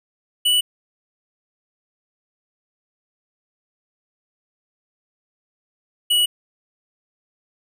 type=tone pair in turn; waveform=square; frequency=2958 / 2931 Hz; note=F#7 / F#7; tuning=-1 / -17 cents; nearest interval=unison; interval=16 cents; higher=first; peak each=-15 dBFS; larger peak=neither; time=0.45-0.61 / 6.1-6.26 s; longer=neither; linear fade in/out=10 ms; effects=none